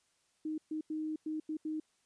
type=tone bursts at uneven times; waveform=sine; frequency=311.1 Hz; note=D#4; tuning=in tune; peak=-34 dBFS; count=6; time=0.45-0.58 / 0.71-0.81 / 0.9-1.16 / 1.26-1.4 / 1.49-1.57 / 1.65-1.8 s; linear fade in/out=5 ms; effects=white hiss -74 dBFS RMS until 2.05 s + resampled to 22050 Hz